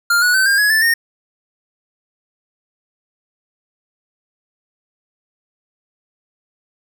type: tone with pitch steps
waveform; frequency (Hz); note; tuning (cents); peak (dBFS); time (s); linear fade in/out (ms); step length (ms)
square; 1400 / 1465.4 / 1533.8 / 1605.4 / 1680.3 / 1758.8 / 1840.9; F6 / F#6 / G6 / G6 / G#6 / A6 / A#6; +4 / -17 / -38 / +41 / +20 / -1 / -22; -12; 0.1-0.94; 5; 120
effects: 9-bit